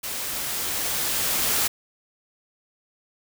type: noise with level ramp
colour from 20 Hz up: white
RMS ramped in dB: -31 to -22 dBFS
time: 0.03-1.68 s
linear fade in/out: 10 ms
effects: none